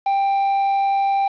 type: tone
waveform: triangle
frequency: 789 Hz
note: G5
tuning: 11 cents sharp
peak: -14 dBFS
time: 0.06-1.28 s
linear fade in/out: 5 ms
effects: resampled to 11025 Hz + 7-bit